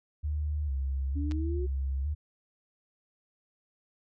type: tone with vibrato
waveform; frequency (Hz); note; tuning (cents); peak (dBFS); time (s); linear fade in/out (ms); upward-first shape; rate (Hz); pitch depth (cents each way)
sine; 71; C#2; +42; -28; 0.23-2.15; 20; square; 1.1; 90
type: exponential sweep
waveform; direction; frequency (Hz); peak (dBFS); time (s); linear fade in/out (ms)
sine; up; 278.7 to 370; -34; 1.15-1.67; 20
type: clicks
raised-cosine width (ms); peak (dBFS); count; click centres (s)
0.2; -27; 2; 1.312 / 1.319
effects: none